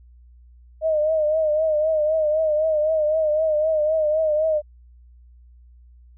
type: tone with vibrato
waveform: sine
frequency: 620 Hz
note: D#5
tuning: 6 cents flat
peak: -17 dBFS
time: 0.81-4.62 s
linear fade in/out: 50 ms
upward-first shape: triangle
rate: 3.9 Hz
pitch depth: 72 cents each way
effects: added 60 Hz sine -46 dBFS peak until 6.17 s